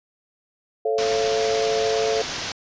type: chord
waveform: sine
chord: A augmented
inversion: none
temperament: just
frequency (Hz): 440 / 550 / 687.5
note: A4 / C#5 / E#5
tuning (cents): 0 / -14 / -27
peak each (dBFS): -21 / -27 / -26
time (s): 0.85-2.22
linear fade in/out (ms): 5
type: low-pass noise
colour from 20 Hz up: white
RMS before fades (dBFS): -30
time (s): 0.98-2.52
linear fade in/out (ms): 2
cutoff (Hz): 6300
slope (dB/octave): 48
effects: resampled to 16000 Hz